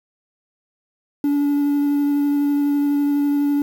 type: tone with vibrato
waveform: triangle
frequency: 287.5 Hz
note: D4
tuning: 37 cents flat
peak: -13 dBFS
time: 1.24-3.62 s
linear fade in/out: 2 ms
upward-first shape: triangle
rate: 12 Hz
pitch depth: 13 cents each way
effects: tanh soft clip ceiling -9 dBFS + 7-bit